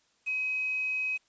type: tone with quantisation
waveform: sine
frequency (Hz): 2534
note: D#7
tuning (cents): +31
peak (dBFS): -28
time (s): 0.26-1.18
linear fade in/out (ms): 20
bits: 8
effects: white hiss -69 dBFS RMS until 1.28 s + resampled to 16000 Hz